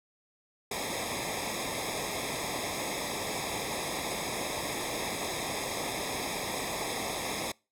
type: noise with comb filter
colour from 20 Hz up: pink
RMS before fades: -34 dBFS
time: 0.71-7.52 s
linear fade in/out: 5 ms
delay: 0.68 ms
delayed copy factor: -1
effects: noise-tail reverb RT60 0.3 s tail -25 dB re dry + low-pass 12000 Hz 12 dB/octave